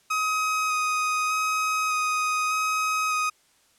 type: tone with vibrato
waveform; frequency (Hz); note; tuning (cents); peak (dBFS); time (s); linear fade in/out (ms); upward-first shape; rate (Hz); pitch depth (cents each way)
30% pulse; 1258; D#6; +19; -20; 0.1-3.3; 10; square; 0.83; 10
effects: white hiss -62 dBFS RMS until 3.78 s + low-pass 10000 Hz 12 dB/octave